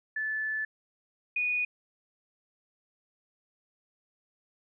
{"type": "tone pair in turn", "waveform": "sine", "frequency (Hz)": [1742, 2468], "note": ["A6", "D#7"], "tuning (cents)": [-18, -15], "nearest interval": "tritone", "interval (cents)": 603, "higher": "second", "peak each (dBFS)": [-29, -26], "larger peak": "second", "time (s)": [[0.16, 0.65], [1.36, 1.65]], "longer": "first", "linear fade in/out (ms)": 5, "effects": []}